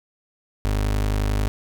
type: tone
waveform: 30% pulse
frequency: 51.2 Hz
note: G#1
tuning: 24 cents flat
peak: -17 dBFS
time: 0.65-1.48 s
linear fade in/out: 0 ms
effects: none